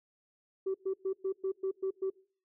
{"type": "tone bursts", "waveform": "sine", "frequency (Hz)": 383.2, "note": "G4", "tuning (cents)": -39, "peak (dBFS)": -28, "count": 8, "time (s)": [0.66, 2.102], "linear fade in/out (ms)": 10, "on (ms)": 84, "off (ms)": 110, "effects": ["noise-tail reverb RT60 0.5 s tail -23 dB re dry", "tanh soft clip ceiling -26 dBFS"]}